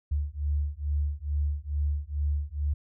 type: beating tone pair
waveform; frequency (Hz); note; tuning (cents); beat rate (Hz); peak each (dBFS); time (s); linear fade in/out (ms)
sine; 72 / 74.3; D2 / D2; -34 / +21; 2.3; -29; 0.11-2.74; 10
effects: none